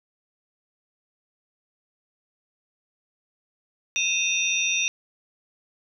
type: tone cluster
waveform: sine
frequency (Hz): 2519 / 2704 / 3642 / 5810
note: D#7 / E7 / A#7 / F#8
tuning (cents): +21 / +43 / -41 / -32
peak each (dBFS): -27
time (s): 3.96-4.88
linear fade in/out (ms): 0
effects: none